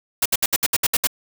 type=noise bursts; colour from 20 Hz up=white; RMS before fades=-18 dBFS; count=9; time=0.22-1.072 s; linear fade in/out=5 ms; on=36 ms; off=66 ms; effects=none